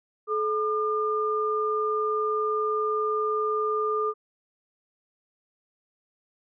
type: tone pair together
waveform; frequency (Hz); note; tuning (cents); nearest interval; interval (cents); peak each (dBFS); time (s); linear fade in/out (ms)
sine; 430 / 1205; A4 / D6; -40 / +44; octave + tritone; 1784; -26; 0.27-4.14; 50
effects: none